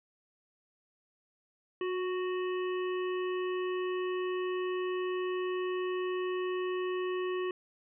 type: harmonic tone with a mistuned harmonic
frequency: 370 Hz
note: F#4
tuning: in tune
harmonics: 1 / 3 / 5 / 7 / 8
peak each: -31 / -41 / -45 / -48 / -49 dBFS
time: 1.81-7.51 s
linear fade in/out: 2 ms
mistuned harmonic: 1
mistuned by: -21 cents
effects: none